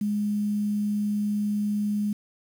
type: tone with quantisation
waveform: sine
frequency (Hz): 207.5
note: G#3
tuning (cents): -1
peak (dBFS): -23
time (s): 0.01-2.13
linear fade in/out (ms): 5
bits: 8
effects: none